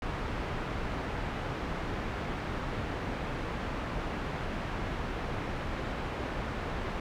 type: low-pass noise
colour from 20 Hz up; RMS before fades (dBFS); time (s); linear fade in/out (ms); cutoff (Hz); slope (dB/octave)
pink; -35; 0.02-7; 2; 2100; 12
effects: none